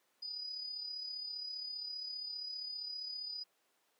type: tone with amplitude modulation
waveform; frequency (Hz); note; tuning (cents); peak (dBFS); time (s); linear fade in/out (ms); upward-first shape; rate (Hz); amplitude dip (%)
sine; 4951; D#8; -9; -38; 0.22-3.44; 10; sine; 35.1; 50
effects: pink hiss -75 dBFS RMS until 3.99 s + high-pass 400 Hz 12 dB/octave